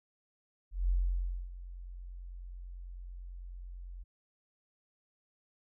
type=tone with ADSR envelope; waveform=sine; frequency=44.54 Hz; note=F1; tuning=35 cents sharp; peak=-25 dBFS; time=0.71-4.04 s; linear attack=180 ms; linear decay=600 ms; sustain=-17 dB; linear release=19 ms; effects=none